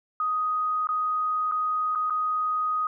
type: tone with dropouts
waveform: sine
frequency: 1249 Hz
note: D#6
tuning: 6 cents sharp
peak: -23 dBFS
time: 0.2-2.87 s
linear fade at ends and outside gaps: 2 ms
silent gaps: 0.871-0.889 / 1.514-1.52 / 1.951-1.956 / 2.099-2.105 s
effects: none